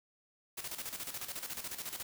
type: noise with tremolo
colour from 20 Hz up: white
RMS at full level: -40 dBFS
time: 0.57-2.03 s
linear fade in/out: 10 ms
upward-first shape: square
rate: 14 Hz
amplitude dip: 65%
effects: none